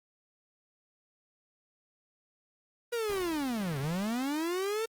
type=linear two-way sweep; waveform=45% pulse; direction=down then up; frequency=485.4 to 130.3 to 457.4 Hz; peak=-30 dBFS; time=2.92-4.86 s; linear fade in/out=10 ms; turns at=3.79 s
type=noise with exponential decay; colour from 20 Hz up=pink; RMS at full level=-42 dBFS; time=3.09-4.43 s; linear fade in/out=2 ms; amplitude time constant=290 ms
effects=Opus 32 kbps